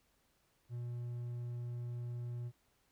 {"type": "tone", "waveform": "triangle", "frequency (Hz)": 120.5, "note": "B2", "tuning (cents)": -42, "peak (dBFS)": -37, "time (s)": [0.69, 2.52], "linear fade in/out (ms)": 50, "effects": ["pink hiss -75 dBFS RMS until 2.91 s"]}